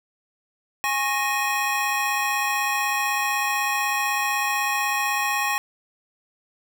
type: tone cluster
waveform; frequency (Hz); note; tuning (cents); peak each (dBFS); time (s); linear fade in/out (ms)
square; 824 / 1092 / 1863 / 2508; G#5 / C#6 / A#6 / D#7; -14 / -26 / -2 / +13; -28; 0.84-5.58; 0
effects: none